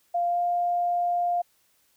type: tone with pitch glide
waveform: sine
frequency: 696 to 702.1 Hz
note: F5 to F5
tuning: -6 to +9 cents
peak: -22 dBFS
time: 0.14-1.42 s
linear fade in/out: 10 ms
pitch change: +15 cents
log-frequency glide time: 0.27-0.39 s
effects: white hiss -66 dBFS RMS until 1.96 s